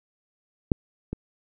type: clicks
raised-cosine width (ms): 3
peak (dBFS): -6 / -17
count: 2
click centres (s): 0.718 / 1.13
effects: none